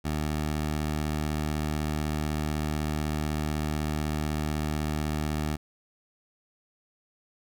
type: tone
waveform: 15% pulse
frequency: 76 Hz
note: D#2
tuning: 40 cents flat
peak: -21 dBFS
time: 0.04-5.57 s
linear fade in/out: 20 ms
effects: none